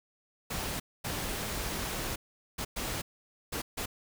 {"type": "noise bursts at uneven times", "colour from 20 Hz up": "pink", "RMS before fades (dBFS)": -35, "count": 6, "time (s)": [[0.5, 0.8], [1.04, 2.16], [2.58, 2.65], [2.76, 3.02], [3.52, 3.62], [3.77, 3.86]], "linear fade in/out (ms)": 10, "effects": []}